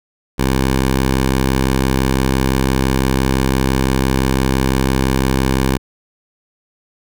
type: tone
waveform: 10% pulse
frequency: 65.9 Hz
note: C2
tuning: 13 cents sharp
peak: -5 dBFS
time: 0.38-5.78 s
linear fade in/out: 20 ms
effects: none